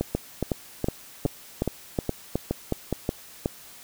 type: two click trains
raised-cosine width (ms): 2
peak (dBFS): -10 / -11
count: 10 / 8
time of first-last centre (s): 0.15-3.459 / 0.01-2.927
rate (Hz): 2.72 / 2.4
effects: white hiss -47 dBFS RMS until 3.83 s